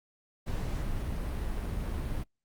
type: noise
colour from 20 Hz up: brown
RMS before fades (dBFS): -33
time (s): 0.46-2.24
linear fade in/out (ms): 20
effects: noise-tail reverb RT60 0.1 s tail -21 dB re dry + Opus 48 kbps